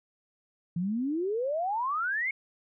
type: exponential sweep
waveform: sine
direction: up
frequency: 164.81 to 2217 Hz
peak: -27 dBFS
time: 0.76-2.31 s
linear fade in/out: 5 ms
effects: none